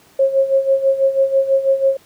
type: tone with tremolo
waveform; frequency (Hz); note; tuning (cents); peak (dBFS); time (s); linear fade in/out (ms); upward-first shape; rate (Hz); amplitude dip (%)
sine; 540; C#5; -45; -9; 0.19-1.97; 5; sine; 6.1; 75
effects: pink hiss -50 dBFS RMS until 2.05 s + high-pass 100 Hz 12 dB/octave